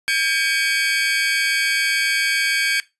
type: tone cluster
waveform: 30% pulse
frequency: 1602 / 1709 / 2271 / 2507 Hz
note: G6 / G#6 / C#7 / D#7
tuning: +37 / +49 / +41 / +12 cents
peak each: -19 / -27 / -18 / -26 dBFS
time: 0.08-2.8 s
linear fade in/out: 0 ms
effects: noise-tail reverb RT60 0.2 s tail -18 dB re dry + resampled to 24000 Hz